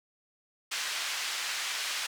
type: band-pass noise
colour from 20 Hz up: pink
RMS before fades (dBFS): -34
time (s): 0.71-2.07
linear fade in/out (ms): 10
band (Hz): 1700 to 6800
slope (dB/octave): 12
effects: none